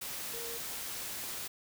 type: tone in noise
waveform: sine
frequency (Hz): 466.2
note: A#4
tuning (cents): 0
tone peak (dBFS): -44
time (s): 0.33-0.58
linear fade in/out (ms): 10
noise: white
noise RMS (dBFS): -40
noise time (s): 0.01-1.48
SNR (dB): -7
effects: none